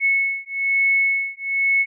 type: beating tone pair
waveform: sine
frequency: 2199 / 2200.1 Hz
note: C#7 / C#7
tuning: -14 / -14 cents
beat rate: 1.1 Hz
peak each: -20 / -20 dBFS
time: 0-1.86 s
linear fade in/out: 50 ms
effects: none